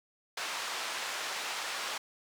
pink band-pass noise, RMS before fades -37 dBFS, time 0.37-1.98 s, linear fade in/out 5 ms, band 870 to 6500 Hz, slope 12 dB/octave, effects none

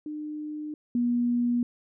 sine tone pair in turn, 302.2 / 241 Hz, D4 / B3, +50 / -42 cents, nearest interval major third, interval 392 cents, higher first, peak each -32 / -22 dBFS, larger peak second, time 0.06-0.74 / 0.95-1.63 s, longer neither, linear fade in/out 2 ms, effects none

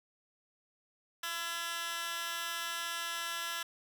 15% pulse tone with high-pass filter, 337.4 Hz, E4, 40 cents sharp, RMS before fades -38 dBFS, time 1.23-3.63 s, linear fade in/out 5 ms, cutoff 1900 Hz, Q 1.5, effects none

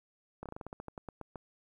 slowing click train, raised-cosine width 1 ms, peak -28 dBFS, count 14, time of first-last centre 0.43-1.358 s, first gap 27 ms, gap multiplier 1.15, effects 11-bit

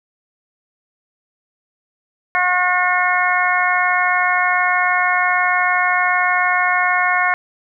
harmonic tone, 361.3 Hz, F#4, 41 cents flat, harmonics 2 / 3 / 4 / 5 / 6, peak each -20 / -20 / -20 / -20 / -20 dBFS, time 2.35-7.34 s, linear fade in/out 0 ms, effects none

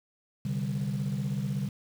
sine chord, C suspended second, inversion none, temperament equal, 130.81 / 146.83 / 196 Hz, C3 / D3 / G3, 0 / 0 / 0 cents, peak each -31 dBFS, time 0.45-1.69 s, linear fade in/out 5 ms, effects tanh soft clip ceiling -24 dBFS + 8-bit

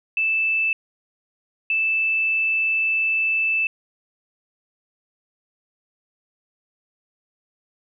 sine tone pair in turn, 2637 / 2637 Hz, E7 / E7, 0 / 0 cents, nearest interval unison, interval 0 cents, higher neither, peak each -18 dBFS, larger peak neither, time 0.17-0.73 / 1.7-3.67 s, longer second, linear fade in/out 2 ms, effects none

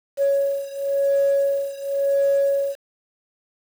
sine beating tone pair, 556 / 556.94 Hz, C#5 / C#5, +5 / +8 cents, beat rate 0.94 Hz, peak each -19 / -21 dBFS, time 0.17-2.76 s, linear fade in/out 50 ms, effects tanh soft clip ceiling -12 dBFS + 7-bit

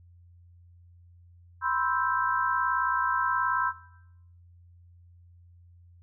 sine chord, C major seventh, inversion third, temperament equal, 987.8 / 1046.5 / 1318.5 / 1568 Hz, B5 / C6 / E6 / G6, 0 / 0 / 0 / 0 cents, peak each -30 dBFS, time 1.61-3.73 s, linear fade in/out 50 ms, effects noise-tail reverb RT60 0.8 s tail -17 dB re dry + added 87 Hz sine -52 dBFS peak until 6.02 s

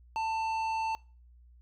sine tone with tanh clipping, 890 Hz, A5, 20 cents sharp, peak -31 dBFS, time 0.16-0.95 s, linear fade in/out 0 ms, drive 11 dB, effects noise-tail reverb RT60 0.4 s tail -24 dB re dry + added 60 Hz sine -54 dBFS peak until 1.61 s

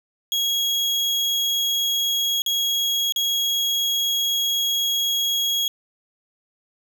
35% pulse tone with dropouts, 3308 Hz, G#7, 8 cents flat, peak -18 dBFS, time 0.32-5.68 s, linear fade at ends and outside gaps 1 ms, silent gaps 2.42-2.462 / 3.123-3.161 s, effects none

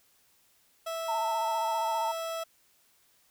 30% pulse tone, 657 Hz, E5, 6 cents flat, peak -30 dBFS, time 0.86-2.44 s, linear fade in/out 10 ms
sine tone with vibrato, 901 Hz, A5, 41 cents sharp, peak -28 dBFS, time 1.08-2.12 s, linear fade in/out 10 ms, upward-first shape square, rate 15 Hz, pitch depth 33 cents each way
effects white hiss -66 dBFS RMS until 3.3 s

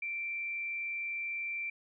sine tone with frequency modulation, 2349 Hz, D7, in tune, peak -34 dBFS, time 0.02-1.7 s, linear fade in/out 5 ms, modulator 112 Hz, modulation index 0.28, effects none

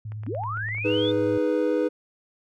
sine tone with vibrato, 107 Hz, A2, 48 cents flat, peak -31 dBFS, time 0.05-1.38 s, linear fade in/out 5 ms, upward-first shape sine, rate 18 Hz, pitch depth 52 cents each way
clicks, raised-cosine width 0.5 ms, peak -31 dBFS, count 12, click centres 0.12 / 0.235 / 0.265 / 0.349 / 0.437 / 0.573 / 0.687 / 0.748 / 0.783 / 0.902 / 0.938 / 1.052 s
sine linear sweep, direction up, 185 to 3628 Hz, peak -28 dBFS, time 0.26-1.12 s, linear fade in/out 20 ms
triangle chord, G# minor, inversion second, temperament equal, 311.1 / 415.3 / 493.9 Hz, D#4 / G#4 / B4, 0 / 0 / 0 cents, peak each -23 / -25 / -22 dBFS, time 0.84-1.89 s, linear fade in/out 20 ms
effects none

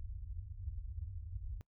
white low-pass noise, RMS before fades -44 dBFS, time 0-1.61 s, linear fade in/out 0 ms, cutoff 100 Hz, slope 96 dB/octave, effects noise-tail reverb RT60 0.1 s tail -21 dB re dry

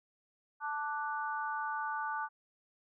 sine chord, D major, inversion second, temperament equal, 880 / 1174.7 / 1480 Hz, A5 / D6 / F#6, 0 / 0 / 0 cents, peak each -37 / -39 / -39 dBFS, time 0.6-2.29 s, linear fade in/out 50 ms, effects none

